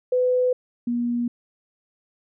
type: tone pair in turn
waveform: sine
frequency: 502 / 239.5 Hz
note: B4 / A#3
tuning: +28 / +47 cents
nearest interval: octave + minor second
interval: 1281 cents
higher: first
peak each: -17 / -21 dBFS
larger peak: first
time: 0.12-0.53 / 0.87-1.28 s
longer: neither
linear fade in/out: 5 ms
effects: none